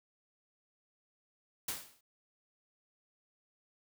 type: noise with exponential decay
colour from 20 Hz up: white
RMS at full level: -34 dBFS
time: 1.68-2.01 s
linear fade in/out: 5 ms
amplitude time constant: 71 ms
effects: none